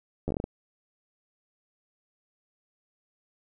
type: slowing click train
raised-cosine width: 2 ms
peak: -17 dBFS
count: 8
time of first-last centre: 0.28-0.441 s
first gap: 11 ms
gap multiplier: 1.24
effects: none